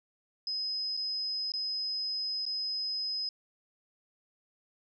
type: tone with dropouts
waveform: sine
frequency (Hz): 5060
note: D#8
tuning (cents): +28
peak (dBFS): -31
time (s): 0.47-3.29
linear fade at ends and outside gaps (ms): 2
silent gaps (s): 0.968-0.973 / 1.52-1.537 / 2.454-2.463
effects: none